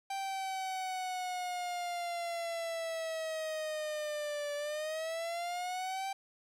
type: linear two-way sweep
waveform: 45% pulse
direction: down then up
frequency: 784 to 580 to 784 Hz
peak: -35 dBFS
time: 0.1-6.13 s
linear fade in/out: 5 ms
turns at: 4.55 s
effects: low-pass 11000 Hz 12 dB/octave + 12-bit